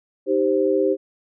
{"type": "chord", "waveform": "sine", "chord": "C minor", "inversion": "first", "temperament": "equal", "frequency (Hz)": [311.1, 392, 523.3], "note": ["Eb4", "G4", "C5"], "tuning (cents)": [0, 0, 0], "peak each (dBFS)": [-23, -19, -21], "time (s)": [0.26, 0.97], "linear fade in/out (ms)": 50, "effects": []}